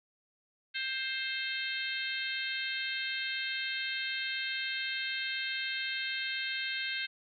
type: harmonic tone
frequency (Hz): 527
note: C5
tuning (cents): +12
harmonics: 3 / 4 / 5 / 6 / 7 / 8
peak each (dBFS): -38 / -39 / -40 / -41 / -41 / -42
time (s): 0.74-7.07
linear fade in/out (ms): 20
effects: none